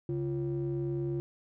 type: ring-modulated tone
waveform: triangle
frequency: 103.83 Hz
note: G#2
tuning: in tune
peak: -25 dBFS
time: 0.09-1.2 s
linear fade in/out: 0 ms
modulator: 242 Hz
effects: none